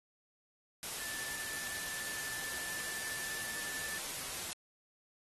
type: tone in noise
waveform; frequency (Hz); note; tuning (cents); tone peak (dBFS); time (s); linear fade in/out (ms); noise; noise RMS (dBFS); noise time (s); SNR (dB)
sine; 1760; A6; 0; -44; 1-3.98; 0; white; -41; 0.83-4.53; -6
effects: AAC 32 kbps